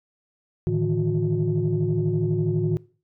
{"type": "tone cluster", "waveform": "sine", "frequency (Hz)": [110.2, 149.8, 161.9, 360.9], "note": ["A2", "D3", "E3", "F#4"], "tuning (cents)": [3, 35, -31, -43], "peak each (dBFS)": -25, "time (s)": [0.67, 2.77], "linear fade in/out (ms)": 0, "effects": ["noise-tail reverb RT60 0.4 s tail -21 dB re dry", "tanh soft clip ceiling -13 dBFS"]}